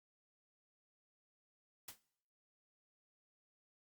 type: noise with exponential decay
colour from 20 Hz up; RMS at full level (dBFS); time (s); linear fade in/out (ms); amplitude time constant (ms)
white; -44; 1.88-2; 5; 25
effects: noise-tail reverb RT60 0.7 s tail -21 dB re dry + Opus 48 kbps